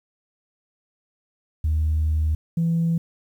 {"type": "tone pair in turn", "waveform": "sine", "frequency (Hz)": [77.78, 166.44], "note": ["D#2", "E3"], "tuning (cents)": [0, 17], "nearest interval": "octave + minor second", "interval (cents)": 1317, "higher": "second", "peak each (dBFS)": -17, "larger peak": "neither", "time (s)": [[1.64, 2.35], [2.57, 2.98]], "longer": "first", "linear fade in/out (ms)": 5, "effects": ["tanh soft clip ceiling -15 dBFS", "9-bit"]}